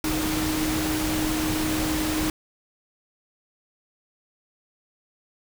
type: tone in noise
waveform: sine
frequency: 311 Hz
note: D#4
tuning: 1 cent flat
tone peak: -25 dBFS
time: 0.04-2.3 s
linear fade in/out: 2 ms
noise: pink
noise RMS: -28 dBFS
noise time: 0.04-2.3 s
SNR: 0 dB
effects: none